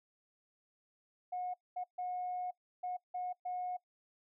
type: tone bursts at uneven times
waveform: sine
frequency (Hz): 725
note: F#5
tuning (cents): -35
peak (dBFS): -35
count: 6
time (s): 1.32-1.54 / 1.76-1.84 / 1.98-2.51 / 2.83-2.97 / 3.14-3.33 / 3.45-3.77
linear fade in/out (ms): 10
effects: noise-tail reverb RT60 0.1 s tail -21 dB re dry + tanh soft clip ceiling -31 dBFS